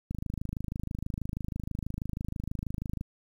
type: click train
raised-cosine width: 5 ms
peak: -21 dBFS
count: 77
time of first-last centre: 0.11-3.011 s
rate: 26.2 Hz
effects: 9-bit